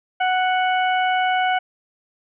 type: harmonic tone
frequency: 740 Hz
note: F#5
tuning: in tune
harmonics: 1 / 2 / 3 / 4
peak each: -18 / -24 / -28 / -30 dBFS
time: 0.2-1.59 s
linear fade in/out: 10 ms
effects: none